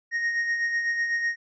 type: tone with tremolo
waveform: triangle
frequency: 1864.7 Hz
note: A#6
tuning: in tune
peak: -20 dBFS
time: 0.11-1.36 s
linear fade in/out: 50 ms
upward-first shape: sine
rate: 8 Hz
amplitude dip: 45%
effects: resampled to 16000 Hz